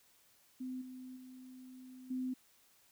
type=tone with level steps; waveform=sine; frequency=256.1 Hz; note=C4; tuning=37 cents flat; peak=-39 / -46 / -50 / -35 dBFS; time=0.6-2.34 s; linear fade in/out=10 ms; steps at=0.81 / 1.16 / 2.1 s; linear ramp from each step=10 ms; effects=white hiss -68 dBFS RMS until 2.91 s